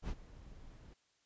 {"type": "noise with ADSR envelope", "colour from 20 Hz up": "brown", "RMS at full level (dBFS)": -36, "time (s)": [0.02, 0.94], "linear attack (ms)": 70, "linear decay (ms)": 54, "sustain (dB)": -18, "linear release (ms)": 7, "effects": ["white hiss -75 dBFS RMS until 1.25 s", "resampled to 16000 Hz"]}